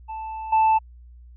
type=tone with level steps; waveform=triangle; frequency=880 Hz; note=A5; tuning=in tune; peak=-28 / -13 dBFS; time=0.08-0.79 s; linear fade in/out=20 ms; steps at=0.52 s; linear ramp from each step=10 ms; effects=added 60 Hz sine -43 dBFS peak until 1.36 s + resampled to 8000 Hz